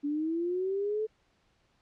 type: linear sweep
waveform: sine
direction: up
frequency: 283.9 to 440 Hz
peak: -28 dBFS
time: 0.03-1.07 s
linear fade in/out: 20 ms
effects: pink hiss -70 dBFS RMS until 1.81 s + low-pass 5000 Hz 12 dB/octave